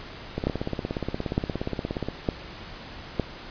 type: two click trains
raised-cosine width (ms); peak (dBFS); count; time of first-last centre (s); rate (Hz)
2; -14 / -9; 30 / 4; 0.38-2.086 / 0.47-3.197; 17 / 1.1
effects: pink hiss -41 dBFS RMS until 3.5 s + resampled to 11025 Hz